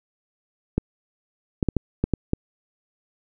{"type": "clicks", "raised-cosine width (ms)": 3, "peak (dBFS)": -7, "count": 7, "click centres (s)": [0.78, 1.628, 1.687, 1.767, 2.04, 2.137, 2.334], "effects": []}